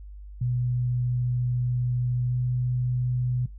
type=tone with pitch glide; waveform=sine; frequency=123.47 to 124.69 Hz; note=B2 to B2; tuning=0 to +17 cents; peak=-23 dBFS; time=0.41-3.46 s; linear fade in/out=5 ms; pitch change=+17 cents; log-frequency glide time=2.24-2.37 s; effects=noise-tail reverb RT60 0.2 s tail -20 dB re dry + added 50 Hz sine -39 dBFS peak until 3.58 s